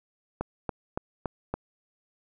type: click train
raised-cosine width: 1 ms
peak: -15 dBFS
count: 5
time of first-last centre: 0.41-1.54 s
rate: 3.54 Hz
effects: none